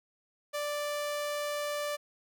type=tone; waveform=sawtooth; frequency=587.3 Hz; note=D5; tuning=in tune; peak=-28 dBFS; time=0.53-1.97 s; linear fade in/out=20 ms; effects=none